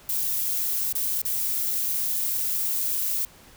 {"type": "noise with dropouts", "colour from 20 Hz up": "violet", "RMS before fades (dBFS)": -26, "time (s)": [0.09, 3.25], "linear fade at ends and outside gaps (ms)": 1, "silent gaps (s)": [[0.926, 0.952], [1.217, 1.252]], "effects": ["pink hiss -51 dBFS RMS until 3.56 s"]}